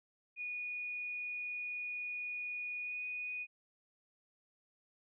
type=tone with pitch glide; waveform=sine; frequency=2459 to 2476 Hz; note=D#7 to D#7; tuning=-21 to -9 cents; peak=-38 dBFS; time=0.36-3.47 s; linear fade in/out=50 ms; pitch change=+12 cents; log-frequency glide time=2.82-2.97 s; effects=none